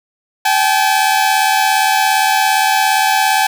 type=tone pair together; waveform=sawtooth; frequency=776.6 / 854 Hz; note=G5 / G#5; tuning=-16 / +48 cents; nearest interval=major second; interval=164 cents; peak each=-10 dBFS; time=0.45-3.47 s; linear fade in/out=5 ms; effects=7-bit